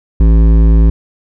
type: tone with hard clipping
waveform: triangle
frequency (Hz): 54.9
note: A1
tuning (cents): -3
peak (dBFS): -6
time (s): 0.2-0.9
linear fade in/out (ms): 5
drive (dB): 16
effects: none